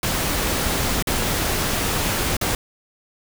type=noise with dropouts; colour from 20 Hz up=pink; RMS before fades=-22 dBFS; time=0.03-2.55 s; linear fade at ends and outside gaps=2 ms; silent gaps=1.025-1.071 / 2.368-2.412 s; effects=none